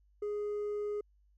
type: tone with hard clipping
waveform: triangle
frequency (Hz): 415.3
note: G#4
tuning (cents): 0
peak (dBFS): -32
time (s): 0.22-1.01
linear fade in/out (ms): 5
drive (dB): 1
effects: added 50 Hz sine -64 dBFS peak until 1.37 s